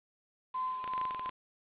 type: tone with tremolo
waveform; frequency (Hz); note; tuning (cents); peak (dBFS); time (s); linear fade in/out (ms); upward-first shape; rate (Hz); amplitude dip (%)
sine; 1026; C6; -34; -31; 0.54-1.3; 10; sine; 2.7; 50
type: clicks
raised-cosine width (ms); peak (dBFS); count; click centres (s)
0.3; -25; 11; 0.842 / 0.877 / 0.936 / 0.979 / 1.014 / 1.053 / 1.109 / 1.147 / 1.195 / 1.26 / 1.293
effects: resampled to 8000 Hz + 9-bit